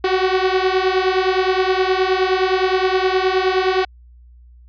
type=beating tone pair; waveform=sawtooth; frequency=370 / 379.6 Hz; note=F#4 / F#4; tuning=0 / +44 cents; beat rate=9.6 Hz; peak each=-14 dBFS; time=0.04-3.85 s; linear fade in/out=5 ms; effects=added 60 Hz sine -42 dBFS peak until 4.68 s + resampled to 11025 Hz